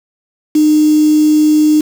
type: tone with quantisation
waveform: sine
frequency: 304.5 Hz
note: D#4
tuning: 37 cents flat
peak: -6 dBFS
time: 0.55-1.81 s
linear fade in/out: 5 ms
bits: 4
effects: none